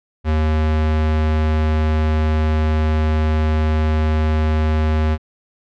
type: tone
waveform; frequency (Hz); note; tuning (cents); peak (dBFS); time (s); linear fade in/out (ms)
square; 77.78; D#2; 0; -15; 0.24-5.18; 50
effects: low-pass 3000 Hz 12 dB/octave